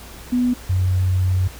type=tone pair in turn; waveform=sine; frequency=246.9 / 92.48 Hz; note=B3 / F#2; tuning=0 / 0 cents; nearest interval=octave + perfect fourth; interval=1700 cents; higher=first; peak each=-15 dBFS; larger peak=neither; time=0.32-0.54 / 0.69-1.48 s; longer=second; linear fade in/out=10 ms; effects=added 60 Hz sine -39 dBFS peak until 1.59 s + pink hiss -40 dBFS RMS until 1.59 s